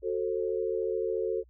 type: chord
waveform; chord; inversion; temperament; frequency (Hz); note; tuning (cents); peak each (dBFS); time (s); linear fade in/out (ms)
sine; F# diminished; none; just; 370 / 444 / 532.8; F#4 / A4 / C5; 0 / +16 / +31; -32 / -30 / -35; 0.02-1.44; 50
effects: added 60 Hz sine -56 dBFS peak until 1.49 s